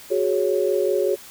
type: chord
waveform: sine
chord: F# suspended second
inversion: none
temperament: equal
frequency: 370 / 415.3 / 554.4 Hz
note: F#4 / G#4 / C#5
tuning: 0 / 0 / 0 cents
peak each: -22 / -22 / -23 dBFS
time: 0.1-1.16 s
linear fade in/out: 20 ms
effects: white hiss -43 dBFS RMS until 1.3 s